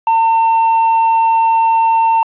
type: tone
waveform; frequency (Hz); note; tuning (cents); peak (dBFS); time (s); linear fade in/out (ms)
triangle; 905; A5; +48; -7; 0.07-2.23; 2
effects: resampled to 8000 Hz + 7-bit